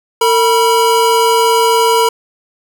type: tone pair together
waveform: square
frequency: 454.2 / 971.6 Hz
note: A#4 / B5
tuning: -45 / -29 cents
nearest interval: octave + minor second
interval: 1316 cents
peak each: -12 dBFS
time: 0.21-2.09 s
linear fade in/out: 5 ms
effects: none